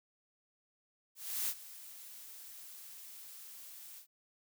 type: noise with ADSR envelope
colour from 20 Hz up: blue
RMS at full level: -34 dBFS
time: 1.15-4.07 s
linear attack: 330 ms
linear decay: 61 ms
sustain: -17 dB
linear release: 92 ms
effects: none